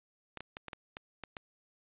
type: clicks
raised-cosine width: 0.3 ms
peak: -25 dBFS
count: 8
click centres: 0.373 / 0.406 / 0.569 / 0.683 / 0.732 / 0.969 / 1.237 / 1.368 s
effects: resampled to 8000 Hz + 11-bit